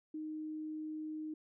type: tone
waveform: sine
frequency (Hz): 309.9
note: D#4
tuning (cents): -7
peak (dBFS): -39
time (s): 0.14-1.34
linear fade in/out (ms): 5
effects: none